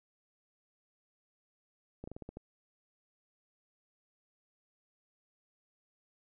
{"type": "slowing click train", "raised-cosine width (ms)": 2, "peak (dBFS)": -30, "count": 7, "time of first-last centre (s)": [2.04, 2.37], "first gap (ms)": 35, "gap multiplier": 1.18, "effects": []}